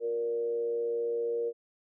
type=tone with frequency modulation; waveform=sine; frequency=468.6 Hz; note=A#4; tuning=9 cents sharp; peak=-28 dBFS; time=0-1.53 s; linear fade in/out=50 ms; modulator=115 Hz; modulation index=0.38; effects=none